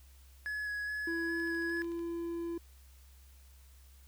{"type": "tone with vibrato", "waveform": "triangle", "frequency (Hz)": 1686, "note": "G#6", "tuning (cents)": 26, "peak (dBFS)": -33, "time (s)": [0.46, 1.82], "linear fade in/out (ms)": 0, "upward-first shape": "square", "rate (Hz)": 2.4, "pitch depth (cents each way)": 12}
{"type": "tone with pitch glide", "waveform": "triangle", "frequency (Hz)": [334.1, 338.4], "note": ["E4", "E4"], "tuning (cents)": [23, 45], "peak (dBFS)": -33, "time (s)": [1.07, 2.58], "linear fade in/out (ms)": 5, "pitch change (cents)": 22, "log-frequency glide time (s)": [1.48, 1.76]}
{"type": "click train", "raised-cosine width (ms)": 0.2, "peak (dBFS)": -40, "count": 9, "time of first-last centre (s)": [1.4, 1.993], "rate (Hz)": 13.5}
{"effects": ["added 66 Hz sine -55 dBFS peak until 4.07 s", "white hiss -65 dBFS RMS until 4.07 s"]}